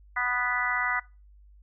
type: harmonic tone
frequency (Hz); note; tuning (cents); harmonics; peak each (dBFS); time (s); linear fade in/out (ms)
246.9; B3; 0; 3 / 4 / 5 / 6 / 7 / 8; -36 / -34 / -32 / -31 / -35 / -29; 0.16-1; 10
effects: noise-tail reverb RT60 0.3 s tail -22 dB re dry + added 50 Hz sine -51 dBFS peak until 1.62 s